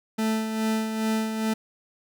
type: tone with tremolo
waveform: 40% pulse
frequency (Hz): 220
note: A3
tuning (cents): 0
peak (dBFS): -21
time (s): 0.18-1.54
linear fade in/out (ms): 10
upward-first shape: sine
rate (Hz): 2.4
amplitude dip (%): 50
effects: none